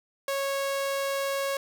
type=tone; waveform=sawtooth; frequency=551 Hz; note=C#5; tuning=11 cents flat; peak=-23 dBFS; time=0.28-1.57 s; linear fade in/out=2 ms; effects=none